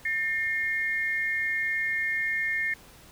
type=tone pair together; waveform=sine; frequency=1800 / 2139 Hz; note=A6 / C7; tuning=+39 / +38 cents; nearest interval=minor third; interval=299 cents; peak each=-28 dBFS; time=0.05-2.74 s; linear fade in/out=5 ms; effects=pink hiss -52 dBFS RMS until 3.11 s